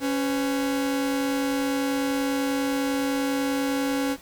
45% pulse tone pair together, 277.2 / 504.3 Hz, C#4 / B4, 0 / +36 cents, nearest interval minor seventh, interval 1036 cents, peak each -24 / -30 dBFS, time 0-4.17 s, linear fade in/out 50 ms, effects pink hiss -48 dBFS RMS until 4.21 s

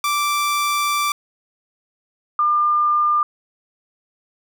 sawtooth / sine tone pair in turn, 1171 / 1201.1 Hz, D6 / D6, -5 / +39 cents, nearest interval unison, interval 44 cents, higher second, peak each -14 dBFS, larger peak neither, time 0.04-1.12 / 2.39-3.23 s, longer first, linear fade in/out 2 ms, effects none

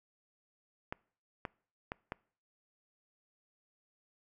clicks, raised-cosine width 0.5 ms, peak -22 dBFS, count 4, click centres 0.925 / 1.452 / 1.919 / 2.121 s, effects noise-tail reverb RT60 0.5 s tail -25 dB re dry

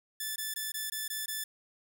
5% pulse tone bursts, 1747 Hz, A6, 13 cents flat, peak -23 dBFS, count 7, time 0.2-1.44 s, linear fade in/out 5 ms, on 160 ms, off 20 ms, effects none

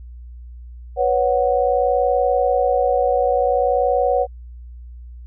sine chord, B suspended second, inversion none, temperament equal, 493.9 / 554.4 / 740 Hz, B4 / C#5 / F#5, 0 / 0 / 0 cents, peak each -19 dBFS, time 0.96-4.27 s, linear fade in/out 50 ms, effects added 60 Hz sine -34 dBFS peak until 5.26 s

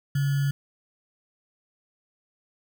sine tone with sample-and-hold, 140 Hz, C#3, 18 cents sharp, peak -21 dBFS, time 0.15-0.51 s, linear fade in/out 5 ms, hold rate 1575 Hz, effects none

